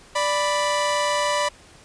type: tone pair together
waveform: sawtooth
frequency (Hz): 587.3 / 987.8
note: D5 / B5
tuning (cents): 0 / 0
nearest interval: major sixth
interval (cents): 900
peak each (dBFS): -19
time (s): 0.15-1.49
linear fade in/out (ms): 10
effects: pink hiss -49 dBFS RMS until 1.84 s + resampled to 22050 Hz